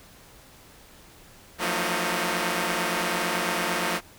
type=tone cluster; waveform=5% pulse; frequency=172.8 / 181.7 / 225.7 / 312.6 Hz; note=F3 / F#3 / A3 / D#4; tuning=-18 / -31 / +44 / +8 cents; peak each=-19 dBFS; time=1.58-4.01 s; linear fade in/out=50 ms; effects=pink hiss -51 dBFS RMS until 4.18 s